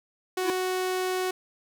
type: tone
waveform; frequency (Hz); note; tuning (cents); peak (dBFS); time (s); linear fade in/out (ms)
sawtooth; 370; F#4; 0; -22; 0.37-1.31; 5
type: tone with exponential growth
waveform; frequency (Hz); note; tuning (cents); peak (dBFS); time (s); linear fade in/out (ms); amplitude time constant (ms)
square; 339.2; E4; +50; -23; 0.38-0.5; 0; 26
effects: none